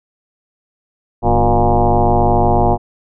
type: tone with frequency modulation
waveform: sine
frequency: 366.1 Hz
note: F#4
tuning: 18 cents flat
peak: -9 dBFS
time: 1.22-2.78 s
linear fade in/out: 50 ms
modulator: 114 Hz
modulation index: 4.5
effects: none